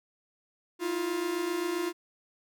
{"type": "tone pair together", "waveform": "45% pulse", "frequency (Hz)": [323.1, 350.7], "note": ["E4", "F4"], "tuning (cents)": [-35, 7], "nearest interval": "minor second", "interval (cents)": 142, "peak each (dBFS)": [-35, -30], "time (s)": [0.79, 1.93], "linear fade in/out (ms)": 50, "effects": []}